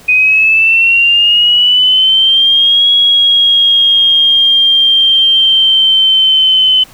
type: linear two-way sweep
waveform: sine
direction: up then down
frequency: 2489 to 3322 to 3039 Hz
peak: -5 dBFS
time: 0.08-6.84 s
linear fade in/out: 10 ms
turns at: 2.9 s
effects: pink hiss -39 dBFS RMS until 6.93 s